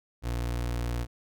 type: tone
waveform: 30% pulse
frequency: 59.5 Hz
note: A#1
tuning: 36 cents sharp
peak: -26 dBFS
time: 0.22-1.07 s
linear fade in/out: 50 ms
effects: none